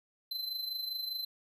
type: tone with amplitude modulation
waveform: square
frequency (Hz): 4065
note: B7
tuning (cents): +49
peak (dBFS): -33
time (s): 0.31-1.25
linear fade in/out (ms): 5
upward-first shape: sine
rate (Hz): 25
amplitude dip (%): 60
effects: none